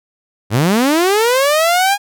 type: linear sweep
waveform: sawtooth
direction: up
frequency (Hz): 93.9 to 824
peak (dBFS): -7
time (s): 0.5-1.98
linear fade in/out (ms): 50
effects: none